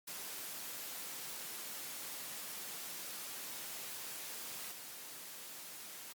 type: noise with level steps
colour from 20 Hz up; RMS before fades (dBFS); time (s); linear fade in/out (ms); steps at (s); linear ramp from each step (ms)
white; -45 / -49; 0.07-6.13; 10; 4.71; 10
effects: high-pass 150 Hz 12 dB/octave + Opus 48 kbps